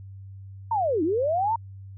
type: linear two-way sweep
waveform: sine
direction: down then up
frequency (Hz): 942 to 295.4 to 942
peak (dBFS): -21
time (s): 0.71-1.56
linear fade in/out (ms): 5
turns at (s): 1.03
effects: added 97 Hz sine -39 dBFS peak until 1.97 s